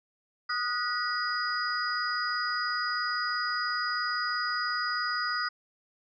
sine tone cluster, 1241 / 1464 / 1932 / 4922 Hz, D#6 / F#6 / B6 / D#8, -5 / -19 / -39 / -20 cents, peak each -32 / -32 / -37 / -34 dBFS, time 0.49-5.49 s, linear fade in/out 10 ms, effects none

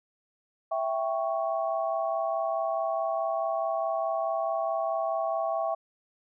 sine chord, C# diminished, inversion first, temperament equal, 659.3 / 784 / 1108.7 Hz, E5 / G5 / C#6, 0 / 0 / 0 cents, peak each -28 / -32 / -34 dBFS, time 0.71-5.75 s, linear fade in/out 10 ms, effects none

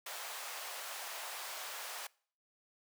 pink high-pass noise, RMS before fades -44 dBFS, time 0.06-2.07 s, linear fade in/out 5 ms, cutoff 630 Hz, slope 24 dB/octave, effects noise-tail reverb RT60 0.5 s tail -24 dB re dry

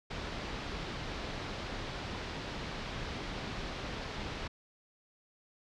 pink low-pass noise, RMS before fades -40 dBFS, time 0.1-4.48 s, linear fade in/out 10 ms, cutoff 4800 Hz, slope 24 dB/octave, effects none

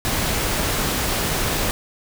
pink noise, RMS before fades -22 dBFS, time 0.05-1.71 s, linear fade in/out 0 ms, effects none

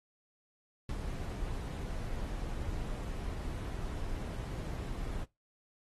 brown noise with ADSR envelope, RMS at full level -33 dBFS, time 0.89-5.25 s, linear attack 3 ms, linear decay 26 ms, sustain -5 dB, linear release 20 ms, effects noise-tail reverb RT60 0.2 s tail -20 dB re dry + AAC 32 kbps

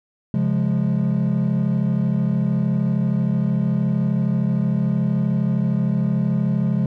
triangle chord, Db major, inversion none, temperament equal with one note detuned, 135.43 / 174.61 / 207.7 Hz, Db3 / F3 / Ab3, -40 / 0 / 0 cents, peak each -19 dBFS, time 0.34-6.86 s, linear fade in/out 2 ms, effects tanh soft clip ceiling -9 dBFS

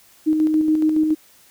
sine tone with tremolo, 311.1 Hz, D#4, in tune, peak -13 dBFS, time 0.26-1.15 s, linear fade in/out 20 ms, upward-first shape square, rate 7.1 Hz, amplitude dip 35%, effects white hiss -52 dBFS RMS until 1.5 s

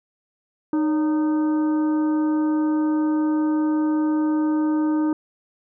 harmonic tone with a mistuned harmonic, 307.6 Hz, D#4, 20 cents flat, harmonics 1 / 2 / 3 / 4 / 5, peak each -18 / -35 / -33 / -38 / -43 dBFS, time 0.73-5.13 s, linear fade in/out 2 ms, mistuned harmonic 2, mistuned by -140 cents, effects none

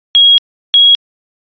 sine tone pair in turn, 3295 / 3309 Hz, G#7 / G#7, -14 / -7 cents, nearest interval unison, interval 7 cents, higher second, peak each -3 dBFS, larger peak neither, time 0.15-0.38 / 0.74-0.95 s, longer first, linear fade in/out 0 ms, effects resampled to 11025 Hz

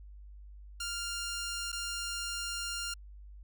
10% pulse tone with dropouts, 1398 Hz, F6, 1 cent sharp, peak -27 dBFS, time 0.8-2.94 s, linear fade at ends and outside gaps 5 ms, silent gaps 1.719-1.727 s, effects added 50 Hz sine -47 dBFS peak until 3.43 s

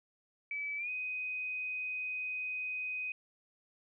sine tone with pitch glide, 2297 to 2505 Hz, D7 to D#7, -39 to +11 cents, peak -35 dBFS, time 0.51-3.12 s, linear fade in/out 2 ms, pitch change +150 cents, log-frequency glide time 0.77-0.9 s, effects none

